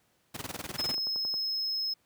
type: noise with tremolo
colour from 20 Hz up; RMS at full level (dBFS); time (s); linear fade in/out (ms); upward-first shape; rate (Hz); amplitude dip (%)
pink; -36; 0.34-0.95; 10; square; 20; 80
type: tone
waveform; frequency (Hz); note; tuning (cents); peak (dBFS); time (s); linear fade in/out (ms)
triangle; 5170; E8; -34; -28; 0.78-1.94; 10
type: click train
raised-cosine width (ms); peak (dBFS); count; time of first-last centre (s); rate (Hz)
1; -31; 7; 0.8-1.341; 11.1
effects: pink hiss -70 dBFS RMS until 2.05 s + high-pass 100 Hz 12 dB/octave